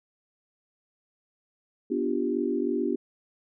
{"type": "chord", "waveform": "sine", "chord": "G dominant seventh", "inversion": "first", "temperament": "equal", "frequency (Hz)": [246.9, 293.7, 349.2, 392], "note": ["B3", "D4", "F4", "G4"], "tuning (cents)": [0, 0, 0, 0], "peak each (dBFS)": -30, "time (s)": [1.9, 2.96], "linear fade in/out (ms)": 10, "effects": []}